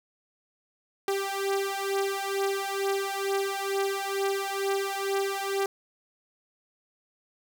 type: beating tone pair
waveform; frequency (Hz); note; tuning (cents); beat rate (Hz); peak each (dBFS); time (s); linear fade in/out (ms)
sawtooth; 392 / 394.2; G4 / G4; 0 / +10; 2.2; -26; 1.08-5.66; 2
effects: 10-bit